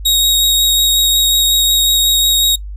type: tone with vibrato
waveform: sawtooth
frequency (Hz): 3774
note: A#7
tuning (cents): +21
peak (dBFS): -7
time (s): 0.05-2.56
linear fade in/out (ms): 10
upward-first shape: sine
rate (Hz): 5.5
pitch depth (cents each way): 8
effects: noise-tail reverb RT60 0.1 s tail -23 dB re dry + added 50 Hz sine -24 dBFS peak until 2.76 s